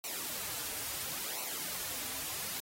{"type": "noise with flanger", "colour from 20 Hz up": "white", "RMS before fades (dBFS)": -39, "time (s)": [0.04, 2.6], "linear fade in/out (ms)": 0, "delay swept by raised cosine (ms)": [0.59, 5.69], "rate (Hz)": 0.73, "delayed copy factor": -0.75, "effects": ["AAC 48 kbps"]}